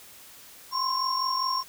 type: tone cluster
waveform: sine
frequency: 1025 / 1070 / 5520 Hz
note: C6 / C6 / F8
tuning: -36 / +38 / -21 cents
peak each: -29 dBFS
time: 0.71-1.64 s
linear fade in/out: 50 ms
effects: white hiss -49 dBFS RMS until 1.68 s